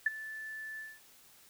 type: tone with ADSR envelope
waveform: sine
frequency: 1751 Hz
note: A6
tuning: 9 cents flat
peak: -22 dBFS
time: 0.06-1 s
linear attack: 5 ms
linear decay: 21 ms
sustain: -18 dB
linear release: 210 ms
effects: white hiss -60 dBFS RMS until 1.49 s